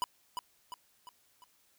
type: tone with echo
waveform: square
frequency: 991 Hz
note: B5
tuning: 6 cents sharp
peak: -29 dBFS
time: 0.02-0.04 s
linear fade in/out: 0 ms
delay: 350 ms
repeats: 4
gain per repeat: -6 dB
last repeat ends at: 1.44 s
effects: white hiss -69 dBFS RMS until 1.78 s